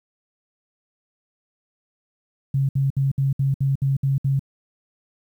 sine tone bursts, 136.6 Hz, C#3, 25 cents flat, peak -17 dBFS, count 9, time 2.54-4.394 s, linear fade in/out 5 ms, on 150 ms, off 63 ms, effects 9-bit

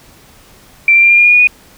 sine tone with pitch steps, 2349 / 2365 / 2382 / 2398 / 2415 / 2432 / 2449 / 2466 Hz, D7 / D7 / D7 / D7 / D7 / D#7 / D#7 / D#7, 0 / +12 / +24 / +36 / +48 / -40 / -28 / -16 cents, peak -4 dBFS, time 0.88-1.472 s, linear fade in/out 2 ms, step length 74 ms, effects pink hiss -43 dBFS RMS until 1.77 s

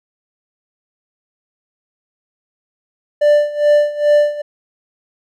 triangle tone with tremolo, 590 Hz, D5, 8 cents sharp, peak -5 dBFS, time 3.21-4.42 s, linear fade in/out 10 ms, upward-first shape sine, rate 2.4 Hz, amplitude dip 85%, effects none

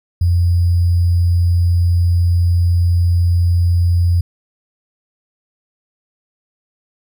sine tone with sample-and-hold, 87 Hz, F2, 6 cents flat, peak -10 dBFS, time 0.21-4.21 s, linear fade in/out 5 ms, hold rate 4900 Hz, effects none

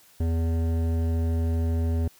sine tone with hard clipping, 82.41 Hz, E2, in tune, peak -24 dBFS, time 0.2-2.08 s, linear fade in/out 5 ms, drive 13 dB, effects white hiss -56 dBFS RMS until 2.19 s

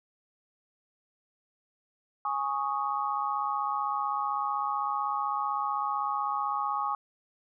sine chord, Ab suspended fourth, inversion none, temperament equal, 830.6 / 1108.7 / 1244.5 Hz, Ab5 / Db6 / Eb6, 0 / 0 / 0 cents, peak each -32 / -31 / -33 dBFS, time 2.25-6.95 s, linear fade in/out 2 ms, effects none

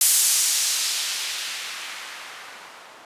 violet noise with low-pass filter sweep, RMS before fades -25 dBFS, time 0.01-3.05 s, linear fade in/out 2 ms, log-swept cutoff 10000 to 780 Hz, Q 0.88, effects resampled to 32000 Hz

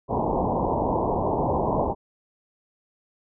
white low-pass noise, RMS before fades -24 dBFS, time 0.08-1.95 s, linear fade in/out 50 ms, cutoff 1000 Hz, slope 96 dB/octave, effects none

